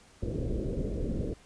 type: low-pass noise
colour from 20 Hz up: pink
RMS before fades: -32 dBFS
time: 0.22-1.34 s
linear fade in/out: 10 ms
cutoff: 540 Hz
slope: 48 dB/octave
effects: pink hiss -58 dBFS RMS until 1.45 s + resampled to 22050 Hz